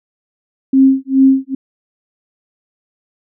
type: tone with tremolo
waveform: sine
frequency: 267.2 Hz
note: C4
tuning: 36 cents sharp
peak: -4 dBFS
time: 0.73-1.55 s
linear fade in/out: 5 ms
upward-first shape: sine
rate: 2.4 Hz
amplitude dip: 100%
effects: none